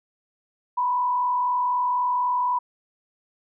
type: tone with frequency modulation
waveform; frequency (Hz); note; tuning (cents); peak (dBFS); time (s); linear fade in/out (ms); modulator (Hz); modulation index
sine; 987.8; B5; 0; -20; 0.77-2.59; 10; 43.9; 0.51
effects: none